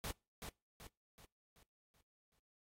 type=noise with echo; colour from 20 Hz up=pink; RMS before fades=-43 dBFS; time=0.04-0.11 s; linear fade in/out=0 ms; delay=380 ms; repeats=6; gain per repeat=-6 dB; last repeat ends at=2.39 s; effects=noise-tail reverb RT60 0.3 s tail -26 dB re dry + AAC 48 kbps